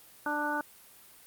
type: harmonic tone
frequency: 295.8 Hz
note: D4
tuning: 13 cents sharp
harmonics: 1 / 2 / 3 / 4 / 5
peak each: -36 / -38 / -33 / -38 / -33 dBFS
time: 0.26-0.61 s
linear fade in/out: 2 ms
effects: white hiss -55 dBFS RMS until 1.26 s + Opus 32 kbps